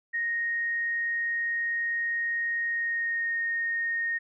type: tone with pitch glide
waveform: sine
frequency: 1864.7 to 1851.8 Hz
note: A#6 to A#6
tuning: 0 to -12 cents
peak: -26 dBFS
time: 0.13-4.19 s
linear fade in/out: 20 ms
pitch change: -12 cents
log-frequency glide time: 2.66-3.36 s
effects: none